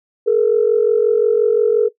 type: tone pair together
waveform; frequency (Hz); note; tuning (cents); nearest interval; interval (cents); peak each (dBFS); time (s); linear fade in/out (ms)
sine; 424.6 / 470.3; G#4 / A#4; +38 / +15; major second; 177; -13; 0.26-1.89; 20
effects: noise-tail reverb RT60 0.1 s tail -17 dB re dry + tanh soft clip ceiling -3 dBFS